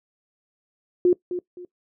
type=tone with echo; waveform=sine; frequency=357.3 Hz; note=F4; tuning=40 cents sharp; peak=-13 dBFS; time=1.05-1.13 s; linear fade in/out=2 ms; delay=260 ms; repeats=2; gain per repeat=-11 dB; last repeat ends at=1.65 s; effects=noise-tail reverb RT60 0.1 s tail -20 dB re dry